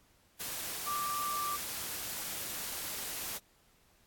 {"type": "tone in noise", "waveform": "sine", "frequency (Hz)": 1174.7, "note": "D6", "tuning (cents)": 0, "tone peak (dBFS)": -33, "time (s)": [0.86, 1.57], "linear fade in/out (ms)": 20, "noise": "white", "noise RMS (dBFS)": -39, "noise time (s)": [0.39, 3.39], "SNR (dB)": 3, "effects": ["pink hiss -67 dBFS RMS until 4.06 s", "AAC 64 kbps"]}